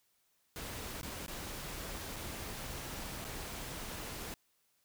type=noise with dropouts; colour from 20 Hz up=pink; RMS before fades=-43 dBFS; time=0.56-4.34 s; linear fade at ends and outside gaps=0 ms; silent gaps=1.013-1.031 / 1.263-1.281 / 2.16-2.164 / 3.243-3.249 s; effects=white hiss -75 dBFS RMS until 4.84 s